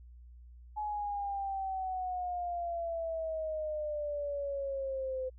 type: exponential sweep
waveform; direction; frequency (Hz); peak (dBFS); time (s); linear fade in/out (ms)
sine; down; 850 to 513; -33; 0.76-5.3; 20
effects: added 60 Hz sine -50 dBFS peak until 5.38 s